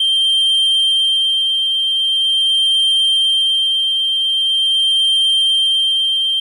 sine tone with tremolo, 3156 Hz, G7, 11 cents sharp, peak -8 dBFS, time 0-6.4 s, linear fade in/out 5 ms, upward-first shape sine, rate 0.43 Hz, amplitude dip 40%, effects tanh soft clip ceiling -10 dBFS + 8-bit

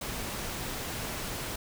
pink noise, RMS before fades -36 dBFS, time 0.01-1.56 s, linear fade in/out 5 ms, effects none

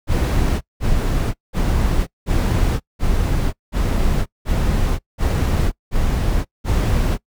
brown noise bursts, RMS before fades -17 dBFS, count 10, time 0.07-7.18 s, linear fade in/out 50 ms, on 540 ms, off 190 ms, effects noise-tail reverb RT60 0.1 s tail -23 dB re dry

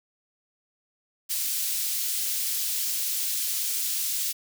white high-pass noise, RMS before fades -28 dBFS, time 1.29-4.33 s, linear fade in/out 20 ms, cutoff 3600 Hz, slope 12 dB/octave, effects none

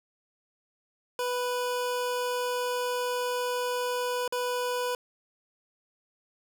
25% pulse tone with dropouts, 493.9 Hz, B4, in tune, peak -24 dBFS, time 1.19-4.95 s, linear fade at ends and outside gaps 1 ms, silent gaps 4.278-4.324 s, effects none

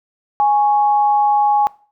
sine tone pair together, 830.6 / 1108.7 Hz, G#5 / C#6, 0 / 0 cents, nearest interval perfect fourth, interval 500 cents, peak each -11 / -23 dBFS, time 0.4-1.67 s, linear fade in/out 0 ms, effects noise-tail reverb RT60 0.4 s tail -21 dB re dry

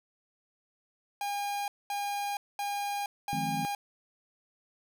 45% pulse tone bursts, 811 Hz, G#5, 41 cents flat, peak -31 dBFS, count 4, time 1.21-3.75 s, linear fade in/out 2 ms, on 470 ms, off 220 ms
sine chord, F minor seventh, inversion third, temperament equal with one note detuned, 155.56 / 174.61 / 211.9 / 261.6 Hz, Eb3 / F3 / Ab3 / C4, 0 / 0 / +35 / 0 cents, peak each -37 / -39 / -38 / -38 dBFS, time 3.33-3.65 s, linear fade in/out 0 ms
effects none

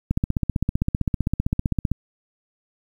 click train, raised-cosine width 5 ms, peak -8 dBFS, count 29, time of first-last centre 0.11-1.916 s, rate 15.5 Hz, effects 8-bit

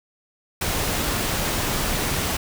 pink noise, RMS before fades -24 dBFS, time 0.61-2.37 s, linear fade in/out 5 ms, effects none

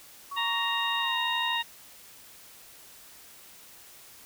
sine tone with pitch glide, 1121 to 1004.5 Hz, C#6 to B5, +19 to +29 cents, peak -34 dBFS, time 0.31-1.57 s, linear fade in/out 10 ms, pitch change -190 cents, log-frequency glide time 0.99-1.18 s
harmonic tone, 932.3 Hz, A#5, in tune, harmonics 1 / 2 / 3 / 4, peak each -32 / -32 / -32 / -32 dBFS, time 0.36-1.63 s, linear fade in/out 20 ms
effects white hiss -51 dBFS RMS until 4.25 s

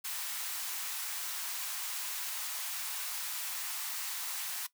white high-pass noise, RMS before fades -38 dBFS, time 0.04-4.67 s, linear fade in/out 10 ms, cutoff 810 Hz, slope 24 dB/octave, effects noise-tail reverb RT60 0.1 s tail -17 dB re dry

